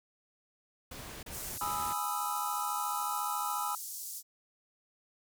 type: noise bursts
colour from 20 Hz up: pink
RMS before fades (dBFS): -45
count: 3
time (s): 0.91-1.932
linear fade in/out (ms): 5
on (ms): 320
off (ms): 31
type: band-pass noise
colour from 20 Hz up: white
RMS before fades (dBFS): -42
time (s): 1.3-4.23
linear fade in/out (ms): 50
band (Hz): 5400 to 16000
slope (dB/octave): 24
type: chord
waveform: triangle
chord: E major seventh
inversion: first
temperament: equal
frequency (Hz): 830.6 / 987.8 / 1244.5 / 1318.5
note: G#5 / B5 / D#6 / E6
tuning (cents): 0 / 0 / 0 / 0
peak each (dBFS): -36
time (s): 1.61-3.75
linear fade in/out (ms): 2
effects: none